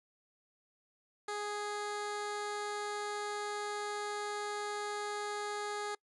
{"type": "tone", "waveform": "15% pulse", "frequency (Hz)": 414.9, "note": "G#4", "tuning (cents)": -2, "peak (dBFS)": -30, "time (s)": [1.28, 5.95], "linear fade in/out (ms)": 5, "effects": ["noise-tail reverb RT60 0.1 s tail -25 dB re dry", "resampled to 24000 Hz"]}